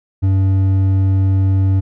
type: tone with hard clipping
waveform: triangle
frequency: 96 Hz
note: G2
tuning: 36 cents flat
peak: -12 dBFS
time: 0.22-1.81 s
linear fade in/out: 20 ms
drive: 9 dB
effects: none